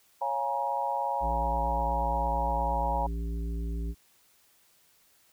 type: chord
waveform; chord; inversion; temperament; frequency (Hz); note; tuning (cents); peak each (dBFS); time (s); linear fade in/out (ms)
sine; Bb minor seventh; first; equal with one note detuned; 554.4 / 698.5 / 830.6 / 948.1; Db5 / F5 / Ab5 / Bb5; 0 / 0 / 0 / +29; -35 / -36 / -31 / -31; 0.21-3.07; 10
type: harmonic tone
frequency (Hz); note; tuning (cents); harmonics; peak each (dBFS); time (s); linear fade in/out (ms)
56.7; A#1; -47; 1 / 3 / 5 / 7; -30 / -40 / -44 / -47; 1.2-3.95; 50
effects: white hiss -64 dBFS RMS until 5.32 s